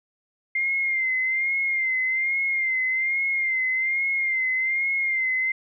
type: tone with vibrato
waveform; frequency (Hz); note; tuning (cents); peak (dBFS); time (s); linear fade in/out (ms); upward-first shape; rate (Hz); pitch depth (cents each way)
sine; 2102; C7; +7; -21; 0.55-5.52; 5; sine; 1.2; 52
effects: none